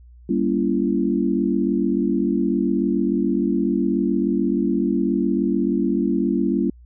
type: chord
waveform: sine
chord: G diminished seventh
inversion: none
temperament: just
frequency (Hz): 196 / 235.2 / 282.2 / 338.7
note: G3 / Bb3 / Db4 / Fb4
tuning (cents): 0 / +16 / +31 / +47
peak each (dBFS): -23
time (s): 0.29-6.7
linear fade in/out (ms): 5
effects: added 60 Hz sine -43 dBFS peak until 6.85 s